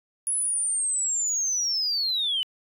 sine linear sweep, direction down, 10420 to 2960 Hz, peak -22 dBFS, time 0.27-2.43 s, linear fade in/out 0 ms, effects tanh soft clip ceiling -19 dBFS

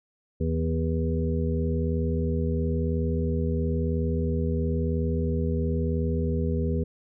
harmonic tone with a mistuned harmonic, 81 Hz, E2, 30 cents flat, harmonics 1 / 2 / 3 / 5 / 6, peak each -26 / -29 / -31 / -33 / -34 dBFS, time 0.4-6.84 s, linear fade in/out 10 ms, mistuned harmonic 2, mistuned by +21 cents, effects none

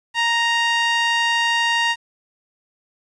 sawtooth tone with band-pass filter, 932.3 Hz, A#5, in tune, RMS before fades -19 dBFS, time 0.14-1.96 s, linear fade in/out 50 ms, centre 2400 Hz, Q 1.2, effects resampled to 22050 Hz + 8-bit

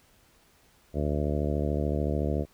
harmonic tone, 73.7 Hz, D2, 7 cents sharp, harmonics 1 / 2 / 3 / 4 / 5 / 6 / 7 / 8 / 9, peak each -29 / -32 / -34 / -35 / -36 / -37 / -37 / -38 / -39 dBFS, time 0.93-2.46 s, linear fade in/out 50 ms, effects pink hiss -62 dBFS RMS until 2.53 s

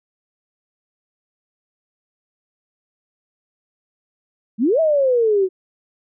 sine exponential two-way sweep, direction up then down, 199.8 to 659.3 to 365.2 Hz, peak -13 dBFS, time 4.58-5.49 s, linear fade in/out 50 ms, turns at 4.8 s, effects none

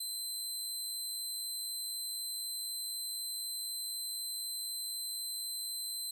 20% pulse tone, 4076 Hz, C8, 46 cents flat, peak -31 dBFS, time 0-6.11 s, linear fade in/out 5 ms, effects none

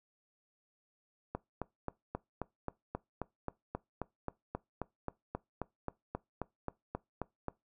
click train, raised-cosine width 1 ms, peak -22 dBFS, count 24, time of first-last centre 1.35-7.483 s, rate 3.75 Hz, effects noise-tail reverb RT60 0.2 s tail -22 dB re dry

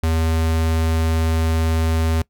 square tone, 81 Hz, E2, 30 cents flat, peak -17 dBFS, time 0.03-2.22 s, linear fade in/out 5 ms, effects noise-tail reverb RT60 0.1 s tail -22 dB re dry

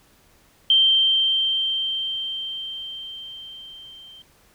sine tone with level ramp, 3138 Hz, G7, 1 cent sharp, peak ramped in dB -12 to -42 dBFS, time 0.7-4.22 s, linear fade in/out 2 ms, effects pink hiss -57 dBFS RMS until 4.54 s

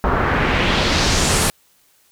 pink noise with low-pass filter sweep, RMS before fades -17 dBFS, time 0.04-1.5 s, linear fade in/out 0 ms, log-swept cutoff 1100 to 11000 Hz, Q 1.7, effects white hiss -57 dBFS RMS until 2.11 s

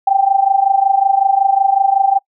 sine tone with amplitude modulation, 784 Hz, G5, in tune, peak -6 dBFS, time 0.07-2.19 s, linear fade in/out 5 ms, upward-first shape sine, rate 25.4 Hz, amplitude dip 80%, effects noise-tail reverb RT60 0.1 s tail -26 dB re dry

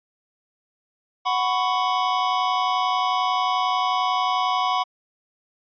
square chord, F# suspended fourth, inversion none, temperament equal with one note detuned, 740 / 997.5 / 1108.7 Hz, F#5 / B5 / C#6, 0 / +17 / 0 cents, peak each -25 dBFS, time 1.25-4.84 s, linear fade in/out 20 ms, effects resampled to 11025 Hz

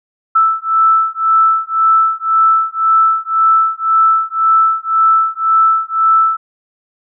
sine beating tone pair, 1318.5 / 1320.4 Hz, E6 / E6, 0 / +2 cents, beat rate 1.9 Hz, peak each -12 dBFS, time 0.35-6.37 s, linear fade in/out 10 ms, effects none

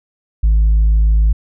sine tone, 53.4 Hz, G#1, 49 cents sharp, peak -6 dBFS, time 0.43-1.33 s, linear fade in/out 10 ms, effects tanh soft clip ceiling -7 dBFS

